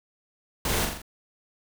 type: noise with echo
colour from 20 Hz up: pink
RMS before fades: -27 dBFS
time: 0.65-0.85 s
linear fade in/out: 2 ms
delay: 42 ms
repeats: 4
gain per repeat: -4 dB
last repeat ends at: 1.018 s
effects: none